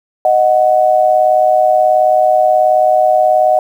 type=tone pair together; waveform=sine; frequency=621.4 / 740 Hz; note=D#5 / F#5; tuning=-2 / 0 cents; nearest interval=minor third; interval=302 cents; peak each=-10 dBFS; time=0.25-3.59 s; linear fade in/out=2 ms; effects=7-bit